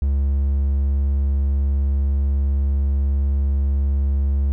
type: tone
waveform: triangle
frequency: 69.3 Hz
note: C#2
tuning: in tune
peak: -14 dBFS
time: 0.02-4.52 s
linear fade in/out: 0 ms
effects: none